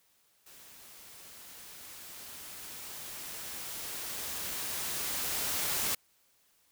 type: noise with level ramp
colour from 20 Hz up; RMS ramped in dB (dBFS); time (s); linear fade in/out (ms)
white; -54 to -31; 0.46-5.95; 5
effects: white hiss -69 dBFS RMS until 6.71 s